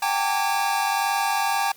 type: tone cluster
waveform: square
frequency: 758 / 800 / 901 / 1159 / 1645 Hz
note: F#5 / G5 / A5 / D6 / G#6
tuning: +42 / +35 / +41 / -23 / -17 cents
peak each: -33 / -25 / -27 / -31 / -31 dBFS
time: 0.02-1.72 s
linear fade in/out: 5 ms
effects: white hiss -50 dBFS RMS until 1.76 s + Opus 48 kbps